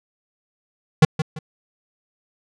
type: tone with echo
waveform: square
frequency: 156.2 Hz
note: D#3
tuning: 7 cents sharp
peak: -8 dBFS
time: 1.02-1.05 s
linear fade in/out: 5 ms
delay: 170 ms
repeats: 2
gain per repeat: -11 dB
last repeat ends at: 1.39 s
effects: low-pass 7000 Hz 12 dB/octave